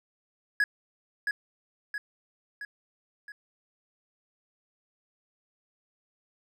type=tone with echo; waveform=triangle; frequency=1675 Hz; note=G#6; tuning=14 cents sharp; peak=-19 dBFS; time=0.6-0.64 s; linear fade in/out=2 ms; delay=670 ms; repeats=4; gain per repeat=-5 dB; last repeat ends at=3.32 s; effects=none